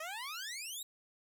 15% pulse exponential sweep, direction up, 610 to 3915 Hz, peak -34 dBFS, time 0-0.83 s, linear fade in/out 5 ms, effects none

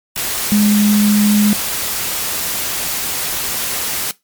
sine tone in noise, 208.2 Hz, G#3, 5 cents sharp, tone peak -9 dBFS, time 0.52-1.53 s, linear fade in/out 0 ms, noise white, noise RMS -20 dBFS, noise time 0.16-4.11 s, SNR +8 dB, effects noise-tail reverb RT60 0.2 s tail -20 dB re dry + MP3 96 kbps

